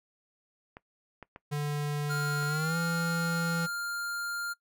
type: clicks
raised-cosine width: 0.5 ms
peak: -29 dBFS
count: 4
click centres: 0.769 / 1.227 / 1.361 / 2.428 s
type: tone with pitch glide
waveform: square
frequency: 146.83 to 167.69 Hz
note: D3 to E3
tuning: 0 to +30 cents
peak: -30 dBFS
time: 1.51-3.67 s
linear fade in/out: 20 ms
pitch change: +230 cents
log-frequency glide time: 2.47-2.77 s
type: tone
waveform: square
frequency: 1400 Hz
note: F6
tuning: 4 cents sharp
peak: -33 dBFS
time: 2.09-4.54 s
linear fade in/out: 20 ms
effects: noise-tail reverb RT60 0.1 s tail -20 dB re dry